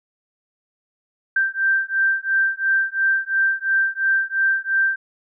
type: beating tone pair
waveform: sine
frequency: 1568 / 1570.9 Hz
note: G6 / G6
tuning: 0 / +3 cents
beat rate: 2.9 Hz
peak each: -20 dBFS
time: 1.36-4.96 s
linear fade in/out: 5 ms
effects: none